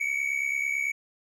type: tone pair together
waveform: triangle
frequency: 2224 / 2293 Hz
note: C#7 / D7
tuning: +5 / -42 cents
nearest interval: minor second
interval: 53 cents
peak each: -27 dBFS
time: 0-0.92 s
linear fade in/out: 10 ms
effects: none

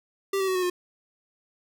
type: tone with pitch steps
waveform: square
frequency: 392 / 383.3 / 374.7 / 366.4 / 358.2 Hz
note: G4 / G4 / F#4 / F#4 / F4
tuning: 0 / -39 / +22 / -17 / +44 cents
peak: -24 dBFS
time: 0.33-0.7 s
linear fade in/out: 5 ms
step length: 74 ms
effects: none

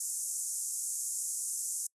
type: band-pass noise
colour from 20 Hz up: pink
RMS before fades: -36 dBFS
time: 0-1.87 s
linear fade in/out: 5 ms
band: 6500 to 11000 Hz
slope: 48 dB/octave
effects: noise-tail reverb RT60 0.1 s tail -26 dB re dry + resampled to 32000 Hz

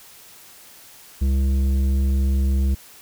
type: tone with tanh clipping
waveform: triangle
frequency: 67.2 Hz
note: C2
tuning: 47 cents sharp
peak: -18 dBFS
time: 1.21-2.75 s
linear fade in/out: 10 ms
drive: 14 dB
effects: white hiss -46 dBFS RMS until 3.01 s

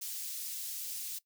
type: high-pass noise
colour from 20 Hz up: white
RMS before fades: -40 dBFS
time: 0.01-1.19 s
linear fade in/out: 10 ms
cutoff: 4200 Hz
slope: 12 dB/octave
effects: noise-tail reverb RT60 0.1 s tail -19 dB re dry

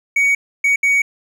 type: tone bursts at uneven times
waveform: triangle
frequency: 2245 Hz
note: C#7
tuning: 21 cents sharp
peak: -10 dBFS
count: 3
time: 0.16-0.35 / 0.64-0.76 / 0.83-1.02 s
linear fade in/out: 5 ms
effects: none

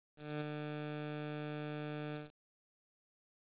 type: tone with ADSR envelope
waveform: 15% pulse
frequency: 150 Hz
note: D3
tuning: 37 cents sharp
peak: -30 dBFS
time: 0.16-2.31 s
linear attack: 250 ms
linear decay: 15 ms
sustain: -4 dB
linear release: 160 ms
effects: resampled to 8000 Hz + 10-bit

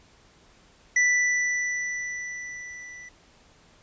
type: tone with level ramp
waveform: square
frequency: 1975.5 Hz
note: B6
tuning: in tune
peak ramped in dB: -18 to -42 dBFS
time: 0.96-3.09 s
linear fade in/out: 5 ms
effects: pink hiss -57 dBFS RMS until 3.82 s + resampled to 16000 Hz

